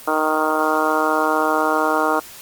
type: harmonic tone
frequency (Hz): 155.56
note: D#3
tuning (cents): 0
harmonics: 2 / 3 / 4 / 5 / 6 / 7 / 8 / 9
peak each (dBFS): -24 / -24 / -24 / -24 / -24 / -24 / -24 / -24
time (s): 0.07-2.2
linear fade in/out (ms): 10
effects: white hiss -39 dBFS RMS until 2.41 s + Opus 24 kbps